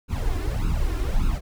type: noise with flanger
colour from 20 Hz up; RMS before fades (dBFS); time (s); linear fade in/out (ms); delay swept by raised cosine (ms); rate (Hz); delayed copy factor
brown; -23; 0.08-1.41; 50; 0.76 to 2.96; 1.7; +0.95
effects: none